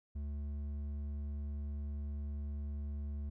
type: tone with hard clipping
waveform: sine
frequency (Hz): 72.5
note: D2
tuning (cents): -22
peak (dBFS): -39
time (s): 0.15-3.3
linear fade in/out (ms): 10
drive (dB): 6
effects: none